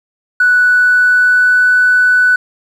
triangle tone with pitch glide, 1480 to 1491.2 Hz, F#6 to F#6, 0 to +13 cents, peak -3 dBFS, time 0.4-2.36 s, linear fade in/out 5 ms, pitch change +13 cents, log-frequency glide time 0.58-1.7 s, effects tanh soft clip ceiling -4 dBFS

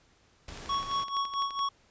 pink noise, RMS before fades -44 dBFS, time 0.48-1.04 s, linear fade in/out 2 ms
click train, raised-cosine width 0.2 ms, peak -27 dBFS, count 14, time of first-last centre 0.49-1.592 s, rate 11.8 Hz
square tone with tremolo, 1112 Hz, C#6, 5 cents sharp, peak -27 dBFS, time 0.69-1.69 s, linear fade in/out 5 ms, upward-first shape sine, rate 4.5 Hz, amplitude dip 75%
effects pink hiss -64 dBFS RMS until 1.9 s + resampled to 16000 Hz

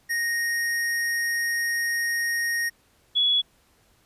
square / sine tone pair in turn, 1864.7 / 3383 Hz, A#6 / G#7, 0 / +31 cents, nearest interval minor seventh, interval 1031 cents, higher second, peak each -24 / -18 dBFS, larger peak second, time 0.09-2.7 / 3.15-3.42 s, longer first, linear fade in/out 20 ms, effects pink hiss -62 dBFS RMS until 4.05 s + resampled to 32000 Hz

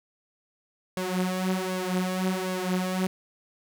sawtooth tone with flanger, 185 Hz, F#3, in tune, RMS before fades -28 dBFS, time 0.97-3.07 s, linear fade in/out 2 ms, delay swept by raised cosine 1.8 to 7.2 ms, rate 1.3 Hz, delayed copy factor +0.8, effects none

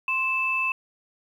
sine tone pair together, 1046.5 / 2634 Hz, C6 / E7, 0 / -2 cents, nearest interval octave + major third, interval 1598 cents, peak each -29 / -23 dBFS, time 0.08-0.72 s, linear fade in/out 2 ms, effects 9-bit

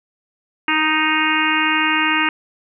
harmonic tone, 311.1 Hz, D#4, in tune, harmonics 1 / 3 / 4 / 5 / 6 / 7 / 8 / 9, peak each -23 / -23 / -23 / -23 / -23 / -23 / -23 / -23 dBFS, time 0.68-2.29 s, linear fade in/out 2 ms, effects none

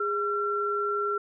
sine tone pair together, 410.1 / 1359 Hz, G#4 / F6, -22 / -48 cents, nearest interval octave + major sixth, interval 2074 cents, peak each -29 / -27 dBFS, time 0-1.18 s, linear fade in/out 5 ms, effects none

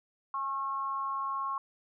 sine tone with amplitude modulation, 1088 Hz, C#6, 33 cents flat, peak -28 dBFS, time 0.34-1.58 s, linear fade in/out 2 ms, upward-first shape sine, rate 258 Hz, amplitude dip 60%, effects none

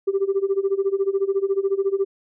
sine tone with tremolo, 392 Hz, G4, in tune, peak -14 dBFS, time 0.07-2.05 s, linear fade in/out 10 ms, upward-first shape sine, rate 14 Hz, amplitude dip 90%, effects tanh soft clip ceiling -13 dBFS

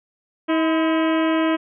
harmonic tone with a mistuned harmonic, 320.3 Hz, E4, 50 cents flat, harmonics 1 / 2 / 3 / 4 / 5 / 6 / 7 / 8 / 9 / 10, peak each -18 / -24 / -28 / -30 / -32 / -34 / -35 / -36 / -37 / -38 dBFS, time 0.48-1.57 s, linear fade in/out 20 ms, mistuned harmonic 3, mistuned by +90 cents, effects none

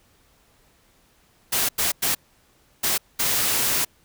white noise bursts at uneven times, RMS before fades -22 dBFS, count 5, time 1.52-1.69 / 1.78-1.92 / 2.02-2.15 / 2.83-2.98 / 3.19-3.85 s, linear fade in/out 10 ms, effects pink hiss -60 dBFS RMS until 4.04 s

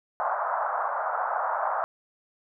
pink band-pass noise, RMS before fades -28 dBFS, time 0.2-1.84 s, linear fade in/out 0 ms, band 630 to 1400 Hz, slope 48 dB/octave, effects none

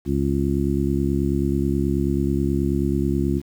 harmonic tone, 69.3 Hz, C#2, in tune, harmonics 1 / 2 / 3 / 4 / 5, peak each -25 / -25 / -25 / -25 / -25 dBFS, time 0.05-3.42 s, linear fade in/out 50 ms, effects 8-bit

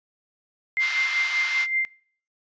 sine tone with tremolo, 2093 Hz, C7, in tune, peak -19 dBFS, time 0.77-1.85 s, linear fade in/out 0 ms, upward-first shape sine, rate 5.2 Hz, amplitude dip 55%
pink band-pass noise, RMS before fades -32 dBFS, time 0.79-1.67 s, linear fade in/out 50 ms, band 1200 to 5100 Hz, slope 24 dB/octave
effects noise-tail reverb RT60 0.5 s tail -23 dB re dry + resampled to 16000 Hz

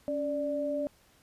sine tone pair together, 279 / 588 Hz, C#4 / D5, +11 / +2 cents, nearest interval octave + minor second, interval 1291 cents, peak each -34 / -30 dBFS, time 0.08-0.87 s, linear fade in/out 0 ms, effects pink hiss -63 dBFS RMS until 1.22 s + resampled to 32000 Hz

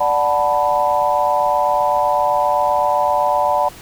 sine chord, B minor seventh, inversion first, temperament equal, 587.3 / 740 / 880 / 987.8 Hz, D5 / F#5 / A5 / B5, 0 / 0 / 0 / 0 cents, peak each -19 dBFS, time 0-3.69 s, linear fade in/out 10 ms, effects pink hiss -39 dBFS RMS until 3.81 s

